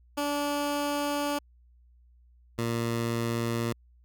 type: tone pair in turn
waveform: 15% pulse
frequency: 289.4 / 116.52 Hz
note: D4 / A#2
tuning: -25 / 0 cents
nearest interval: octave + major third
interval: 1575 cents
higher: first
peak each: -21 dBFS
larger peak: neither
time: 0.17-1.39 / 2.58-3.73 s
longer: first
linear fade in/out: 10 ms
effects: added 60 Hz sine -56 dBFS peak until 4.04 s